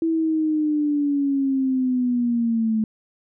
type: linear sweep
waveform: sine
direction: down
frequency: 329 to 216.5 Hz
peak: -18 dBFS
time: 0.02-2.84 s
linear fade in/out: 2 ms
effects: none